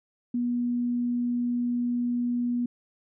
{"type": "tone", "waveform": "sine", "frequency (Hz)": 242.2, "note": "B3", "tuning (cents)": -34, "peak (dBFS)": -24, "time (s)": [0.34, 2.66], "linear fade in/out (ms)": 5, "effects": []}